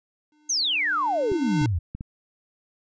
square tone with exponential growth, 301.5 Hz, D4, 46 cents sharp, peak -22 dBFS, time 0.32-1.66 s, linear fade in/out 2 ms, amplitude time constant 290 ms
sine exponential sweep, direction down, 6590 to 77.5 Hz, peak -21 dBFS, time 0.49-1.79 s, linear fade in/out 10 ms
clicks, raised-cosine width 5 ms, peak -21 dBFS, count 4, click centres 1.318 / 1.615 / 1.95 / 2.009 s
effects resampled to 16000 Hz

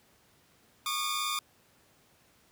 sawtooth tone cluster, 1115 / 1213 / 3575 / 4870 Hz, C#6 / D#6 / A7 / D#8, +10 / -44 / +27 / -38 cents, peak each -33 / -30 / -32 / -38 dBFS, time 0.86-1.39 s, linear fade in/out 2 ms, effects pink hiss -64 dBFS RMS until 2.51 s + high-pass 80 Hz 12 dB/octave

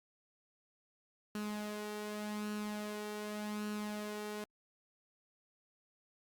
sawtooth tone with flanger, 210 Hz, G#3, 19 cents sharp, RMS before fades -41 dBFS, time 1.35-4.44 s, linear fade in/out 2 ms, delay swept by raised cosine 0.7 to 2.2 ms, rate 0.86 Hz, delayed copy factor +0.5, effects Opus 48 kbps

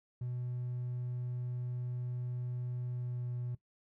triangle tone with pitch glide, 123.47 to 122.48 Hz, B2 to B2, 0 to -14 cents, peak -33 dBFS, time 0.21-3.55 s, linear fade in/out 5 ms, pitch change -14 cents, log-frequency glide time 2.9-3.31 s, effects noise-tail reverb RT60 0.1 s tail -18 dB re dry + tanh soft clip ceiling -29 dBFS

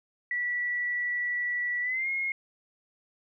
sine tone with pitch glide, 1952 to 2153 Hz, B6 to C7, -21 to +49 cents, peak -27 dBFS, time 0.31-2.32 s, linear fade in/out 2 ms, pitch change +170 cents, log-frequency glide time 1.82-2.09 s, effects none

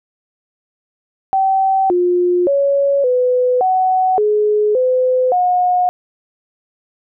sine tone with pitch steps, 770 / 355.5 / 559 / 500 / 747 / 421.4 / 509 / 723 Hz, G5 / F4 / C#5 / B4 / F#5 / G#4 / C5 / F#5, -31 / +31 / +14 / +21 / +16 / +25 / -48 / -40 cents, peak -11 dBFS, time 1.33-5.89 s, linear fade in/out 0 ms, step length 570 ms, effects none

